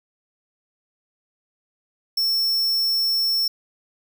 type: tone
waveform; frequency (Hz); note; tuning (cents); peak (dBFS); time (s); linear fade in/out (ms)
square; 5400; E8; +41; -19; 2.17-3.48; 5
effects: none